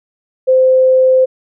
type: tone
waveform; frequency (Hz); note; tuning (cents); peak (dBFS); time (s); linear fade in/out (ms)
sine; 518; C5; -17; -6; 0.47-1.26; 20
effects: none